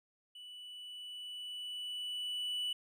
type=tone with level ramp; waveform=triangle; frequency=2964 Hz; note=F#7; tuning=2 cents sharp; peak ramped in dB=-47 to -32 dBFS; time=0.35-2.73 s; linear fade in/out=5 ms; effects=none